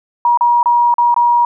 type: tone with dropouts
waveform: sine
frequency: 955 Hz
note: A#5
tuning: 42 cents sharp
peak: -8 dBFS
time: 0.25-1.45 s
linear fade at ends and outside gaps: 2 ms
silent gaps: 0.374-0.409 / 0.63-0.658 / 0.941-0.982 / 1.143-1.163 s
effects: none